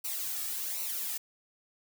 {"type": "noise with flanger", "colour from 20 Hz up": "blue", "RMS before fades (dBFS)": -35, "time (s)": [0.04, 1.18], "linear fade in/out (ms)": 10, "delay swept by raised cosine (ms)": [0.59, 1.99], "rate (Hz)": 1.3, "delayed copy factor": -0.65, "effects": []}